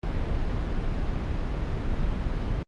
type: noise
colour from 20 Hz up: brown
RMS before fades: -27 dBFS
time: 0.03-2.63 s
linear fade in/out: 2 ms
effects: low-pass 4000 Hz 12 dB/octave + Opus 32 kbps